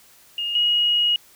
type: tone pair in turn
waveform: sine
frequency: 2844 / 2890 Hz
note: F7 / F#7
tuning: +31 / -41 cents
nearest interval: unison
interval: 28 cents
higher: second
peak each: -23 / -16 dBFS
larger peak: second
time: 0.38-0.55 / 0.55-1.16 s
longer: second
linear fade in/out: 2 ms
effects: white hiss -52 dBFS RMS until 1.35 s